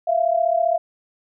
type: tone pair together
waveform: sine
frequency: 659.3 / 694.5 Hz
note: E5 / F5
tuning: 0 / -10 cents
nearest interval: minor second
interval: 90 cents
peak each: -19 dBFS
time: 0.07-0.78 s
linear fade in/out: 10 ms
effects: none